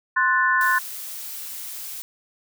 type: chord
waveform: sine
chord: F# diminished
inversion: second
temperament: equal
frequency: 1046.5 / 1480 / 1760 Hz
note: C6 / F#6 / A6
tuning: 0 / 0 / 0 cents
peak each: -21 dBFS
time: 0.16-0.79 s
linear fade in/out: 10 ms
type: noise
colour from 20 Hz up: blue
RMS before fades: -34 dBFS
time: 0.61-2.02 s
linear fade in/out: 0 ms
effects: none

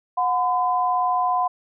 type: tone pair together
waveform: sine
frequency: 728.3 / 1014 Hz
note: F#5 / B5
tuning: -28 / +45 cents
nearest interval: tritone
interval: 573 cents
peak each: -21 / -21 dBFS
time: 0.17-1.48 s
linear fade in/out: 10 ms
effects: none

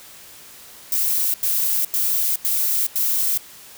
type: noise bursts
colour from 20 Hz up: violet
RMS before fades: -20 dBFS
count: 5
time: 0.92-3.376 s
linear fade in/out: 2 ms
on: 420 ms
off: 89 ms
effects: white hiss -43 dBFS RMS until 3.77 s

